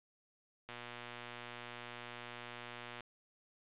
click train, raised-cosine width 0.3 ms, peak -30 dBFS, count 279, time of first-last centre 0.69-3.007 s, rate 120 Hz, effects resampled to 8000 Hz + 12-bit

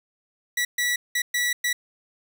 sawtooth tone bursts at uneven times, 1948 Hz, B6, 24 cents flat, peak -18 dBFS, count 5, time 0.57-0.65 / 0.78-0.96 / 1.15-1.22 / 1.34-1.53 / 1.64-1.73 s, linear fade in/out 5 ms, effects none

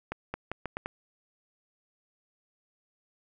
accelerating click train, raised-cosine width 0.5 ms, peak -18 dBFS, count 6, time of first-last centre 0.12-0.86 s, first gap 220 ms, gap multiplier 0.8, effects none

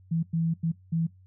sine tone bursts at uneven times, 164.81 Hz, E3, in tune, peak -23 dBFS, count 4, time 0.11-0.23 / 0.33-0.54 / 0.63-0.72 / 0.92-1.07 s, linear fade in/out 10 ms, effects noise-tail reverb RT60 0.2 s tail -23 dB re dry + added 93 Hz sine -52 dBFS peak until 1.26 s

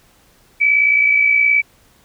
sine tone pair together, 2290 / 2349 Hz, D7 / D7, -44 / 0 cents, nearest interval unison, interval 44 cents, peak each -11 / -19 dBFS, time 0.6-1.62 s, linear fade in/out 20 ms, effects pink hiss -53 dBFS RMS until 2.04 s

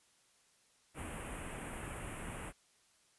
pink band-stop noise, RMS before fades -44 dBFS, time 0.94-2.53 s, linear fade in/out 50 ms, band 2900 to 8200 Hz, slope 48 dB/octave, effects white hiss -70 dBFS RMS until 3.18 s + resampled to 24000 Hz

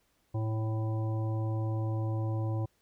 harmonic tone, 110.1 Hz, A2, 2 cents sharp, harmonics 1 / 3 / 5 / 7 / 9, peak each -29 / -39 / -43 / -46 / -48 dBFS, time 0.34-2.66 s, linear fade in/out 10 ms, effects pink hiss -72 dBFS RMS until 2.81 s

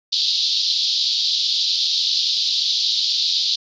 white band-pass noise, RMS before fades -20 dBFS, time 0.12-3.56 s, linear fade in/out 10 ms, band 3500 to 4800 Hz, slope 48 dB/octave, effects resampled to 16000 Hz

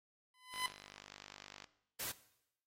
15% pulse tone with exponential growth, 1010 Hz, B5, 39 cents sharp, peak -26 dBFS, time 0.34-0.66 s, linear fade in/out 2 ms, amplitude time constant 69 ms
click train, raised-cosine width 0.2 ms, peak -33 dBFS, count 56, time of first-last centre 0.54-1.642 s, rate 49.9 Hz
white noise, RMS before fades -42 dBFS, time 1.99-2.12 s, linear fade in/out 10 ms
effects noise-tail reverb RT60 0.8 s tail -17 dB re dry + AAC 48 kbps

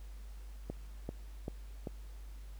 click train, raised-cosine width 2 ms, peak -25 dBFS, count 4, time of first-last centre 0.7-1.872 s, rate 2.56 Hz, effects added 50 Hz sine -45 dBFS peak until 2.59 s + pink hiss -63 dBFS RMS until 2.59 s

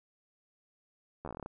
slowing click train, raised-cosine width 1 ms, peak -27 dBFS, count 11, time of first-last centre 1.25-1.461 s, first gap 12 ms, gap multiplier 1.12, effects none

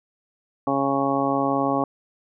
harmonic tone, 138 Hz, C#3, 7 cents flat, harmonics 1 / 2 / 3 / 4 / 5 / 6 / 7 / 8, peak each -34 / -24 / -30 / -27 / -28 / -27 / -36 / -27 dBFS, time 0.67-1.84 s, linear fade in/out 2 ms, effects none

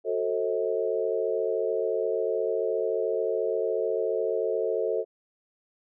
sine chord, F# diminished seventh, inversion none, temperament just, 370 / 444 / 532.8 / 639.4 Hz, F#4 / A4 / C5 / Eb5, 0 / +16 / +31 / +47 cents, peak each -32 / -27 / -31 / -32 dBFS, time 0.04-5.05 s, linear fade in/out 50 ms, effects none

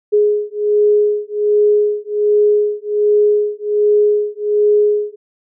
sine beating tone pair, 416.9 / 418.2 Hz, G#4 / G#4, +7 / +12 cents, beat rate 1.3 Hz, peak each -14 dBFS, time 0.12-5.16 s, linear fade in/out 20 ms, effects none

